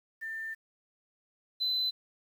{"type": "tone pair in turn", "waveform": "sine", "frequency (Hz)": [1791, 4028], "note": ["A6", "B7"], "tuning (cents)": [30, 33], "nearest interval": "octave + major second", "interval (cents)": 1403, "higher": "second", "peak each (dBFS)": [-35, -26], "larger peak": "second", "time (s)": [[0.21, 0.55], [1.6, 1.91]], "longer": "first", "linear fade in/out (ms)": 20, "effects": ["tanh soft clip ceiling -24 dBFS", "10-bit"]}